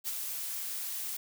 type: noise with ADSR envelope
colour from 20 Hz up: blue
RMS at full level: -33 dBFS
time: 0.04-1.17 s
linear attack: 37 ms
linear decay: 35 ms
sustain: -4 dB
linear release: 5 ms
effects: none